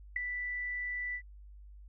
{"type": "tone with ADSR envelope", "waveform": "sine", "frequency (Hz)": 1975.5, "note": "B6", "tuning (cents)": 0, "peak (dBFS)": -25, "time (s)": [0.16, 1.22], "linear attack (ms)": 5, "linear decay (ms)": 5, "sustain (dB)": -9, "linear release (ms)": 73, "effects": ["added 50 Hz sine -49 dBFS peak until 1.88 s"]}